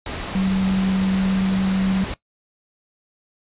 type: tone in noise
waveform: sine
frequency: 190.4 Hz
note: F#3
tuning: 50 cents sharp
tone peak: -17 dBFS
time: 0.35-2.04 s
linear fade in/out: 2 ms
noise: pink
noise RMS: -29 dBFS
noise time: 0.06-2.14 s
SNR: +9 dB
effects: noise-tail reverb RT60 0.1 s tail -18 dB re dry + resampled to 8000 Hz